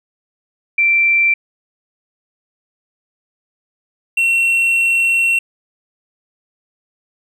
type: tone pair in turn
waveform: sine / triangle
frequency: 2349 / 2721 Hz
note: D7 / F7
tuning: 0 / -46 cents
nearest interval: minor third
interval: 254 cents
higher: second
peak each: -10 dBFS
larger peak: neither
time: 0.78-1.34 / 4.17-5.39 s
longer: second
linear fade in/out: 5 ms
effects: none